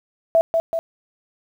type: tone with echo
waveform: sine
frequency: 660 Hz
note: E5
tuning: 2 cents sharp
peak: -11 dBFS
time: 0.35-0.41 s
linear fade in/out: 0 ms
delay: 190 ms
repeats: 2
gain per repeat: -4 dB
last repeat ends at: 0.79 s
effects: 8-bit